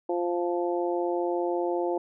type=harmonic tone; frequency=174.61 Hz; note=F3; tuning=in tune; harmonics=2 / 3 / 4 / 5; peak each=-27 / -31 / -33 / -35 dBFS; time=0.09-1.98 s; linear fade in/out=5 ms; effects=none